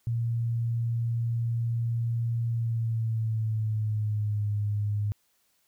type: tone with pitch glide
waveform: sine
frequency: 116.54 to 103.83 Hz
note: A#2 to G#2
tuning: 0 to 0 cents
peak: -25 dBFS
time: 0.07-5.12 s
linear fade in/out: 0 ms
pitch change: -200 cents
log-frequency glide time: 2.47-4.49 s
effects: white hiss -70 dBFS RMS until 5.67 s